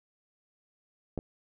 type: clicks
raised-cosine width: 2 ms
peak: -19 / -26 dBFS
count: 2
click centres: 1.177 / 1.189 s
effects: none